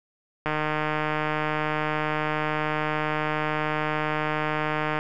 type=click train; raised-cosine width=0.5 ms; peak=-11 dBFS; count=694; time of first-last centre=0.46-4.989 s; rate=153 Hz; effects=none